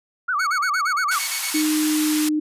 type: tone with vibrato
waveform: sine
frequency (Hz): 1317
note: E6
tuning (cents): -2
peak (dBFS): -19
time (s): 0.28-1.19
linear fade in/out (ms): 10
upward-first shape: sine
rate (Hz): 8.6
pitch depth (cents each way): 250
type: tone bursts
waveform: 20% pulse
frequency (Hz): 2217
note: C#7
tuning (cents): 0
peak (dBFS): -21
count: 11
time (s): 0.39-1.621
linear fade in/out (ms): 10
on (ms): 81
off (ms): 34
type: band-pass noise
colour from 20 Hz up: white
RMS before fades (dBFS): -27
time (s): 1.11-2.29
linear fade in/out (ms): 5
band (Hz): 880 to 13000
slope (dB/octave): 24
type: tone with pitch glide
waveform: sine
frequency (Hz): 307.1 to 304.8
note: D#4 to D#4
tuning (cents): -23 to -36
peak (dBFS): -18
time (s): 1.54-2.4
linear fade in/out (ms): 10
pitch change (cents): -13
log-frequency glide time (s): 1.76-2.22
effects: resampled to 32000 Hz